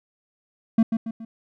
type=tone with echo; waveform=triangle; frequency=225.2 Hz; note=A3; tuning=40 cents sharp; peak=-11 dBFS; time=0.78-0.83 s; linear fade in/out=5 ms; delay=140 ms; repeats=3; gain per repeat=-7 dB; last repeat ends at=1.25 s; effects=none